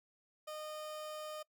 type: tone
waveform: 30% pulse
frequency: 613 Hz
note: D#5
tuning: 26 cents flat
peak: -40 dBFS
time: 0.47-1.43 s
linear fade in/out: 10 ms
effects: noise-tail reverb RT60 0.1 s tail -22 dB re dry